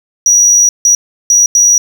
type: tone bursts at uneven times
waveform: triangle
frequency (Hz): 5800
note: F#8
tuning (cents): -35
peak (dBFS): -3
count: 4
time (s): 0.26-0.69 / 0.85-0.95 / 1.3-1.46 / 1.55-1.78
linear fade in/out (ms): 2
effects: none

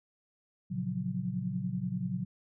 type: chord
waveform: sine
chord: Gb major seventh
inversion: first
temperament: equal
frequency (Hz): 116.54 / 138.59 / 174.61 / 185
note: Bb2 / Db3 / F3 / Gb3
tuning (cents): 0 / 0 / 0 / 0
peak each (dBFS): -39 / -38 / -38 / -34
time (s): 0.7-2.25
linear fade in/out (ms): 20
effects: none

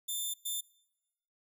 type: tone bursts at uneven times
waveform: 10% pulse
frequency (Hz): 3557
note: A7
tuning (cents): +18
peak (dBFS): -26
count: 2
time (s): 0.08-0.34 / 0.45-0.61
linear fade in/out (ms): 10
effects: noise-tail reverb RT60 1.0 s tail -25 dB re dry

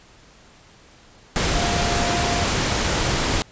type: tone in noise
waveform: sine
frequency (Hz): 698.5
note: F5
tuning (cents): 0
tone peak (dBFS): -26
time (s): 1.55-2.44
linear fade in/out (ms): 0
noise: pink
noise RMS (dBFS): -21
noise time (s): 1.36-3.42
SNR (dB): -8
effects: pink hiss -50 dBFS RMS until 3.51 s + resampled to 16000 Hz

